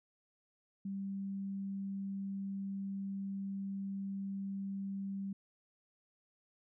sine tone, 196 Hz, G3, in tune, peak -37 dBFS, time 0.85-5.33 s, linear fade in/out 5 ms, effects none

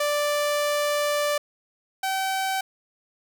sawtooth tone pair in turn, 587.3 / 767.7 Hz, D5 / G5, 0 / -36 cents, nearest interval perfect fourth, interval 464 cents, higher second, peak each -18 / -20 dBFS, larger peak first, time 0-1.38 / 2.03-2.61 s, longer first, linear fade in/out 5 ms, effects none

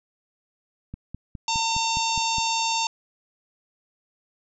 click train, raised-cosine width 5 ms, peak -22 dBFS, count 8, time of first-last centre 0.94-2.383 s, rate 4.85 Hz
harmonic tone, 908 Hz, A#5, 46 cents flat, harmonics 1 / 3 / 4 / 5 / 6 / 7 / 8, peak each -25 / -30 / -31 / -32 / -33 / -33 / -34 dBFS, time 1.48-2.87 s, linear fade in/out 2 ms
effects none

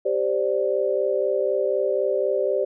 sine chord, G suspended fourth, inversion none, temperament equal, 392 / 523.3 / 587.3 Hz, G4 / C5 / D5, 0 / 0 / 0 cents, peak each -24 dBFS, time 0.05-2.65 s, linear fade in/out 10 ms, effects none

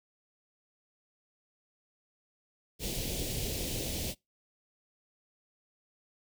pink band-stop noise, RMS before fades -35 dBFS, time 2.79-4.15 s, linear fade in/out 50 ms, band 600 to 2600 Hz, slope 24 dB/octave, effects noise-tail reverb RT60 0.2 s tail -24 dB re dry

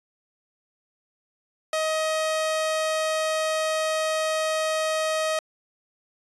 sawtooth tone, 630 Hz, D#5, 21 cents sharp, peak -19 dBFS, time 1.73-5.39 s, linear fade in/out 2 ms, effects resampled to 24000 Hz

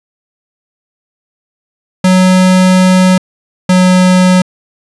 square tone pair in turn, 185 / 183.51 Hz, F#3 / F#3, 0 / -14 cents, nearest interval unison, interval 14 cents, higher first, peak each -5 dBFS, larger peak neither, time 2.04-3.18 / 3.69-4.42 s, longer first, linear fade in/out 5 ms, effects resampled to 24000 Hz

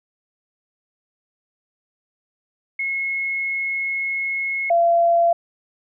sine tone pair in turn, 2173 / 682.1 Hz, C#7 / F5, -35 / -41 cents, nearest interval octave + minor sixth, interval 2006 cents, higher first, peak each -21 / -13 dBFS, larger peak second, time 2.79-4.7 / 4.7-5.33 s, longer first, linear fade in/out 5 ms, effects none

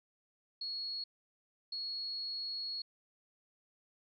sine tone bursts at uneven times, 4333 Hz, C#8, 40 cents flat, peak -37 dBFS, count 2, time 0.61-1.04 / 1.72-2.82 s, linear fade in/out 5 ms, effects none

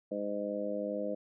harmonic tone, 102.6 Hz, G#2, 21 cents flat, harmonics 2 / 3 / 4 / 5 / 6, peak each -40 / -40 / -46 / -36 / -38 dBFS, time 0.11-1.15 s, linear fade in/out 10 ms, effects none

